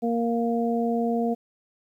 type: harmonic tone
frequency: 233.1 Hz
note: A#3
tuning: in tune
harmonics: 1 / 2 / 3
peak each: -24 / -27 / -29 dBFS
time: 0.02-1.35 s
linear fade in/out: 20 ms
effects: 10-bit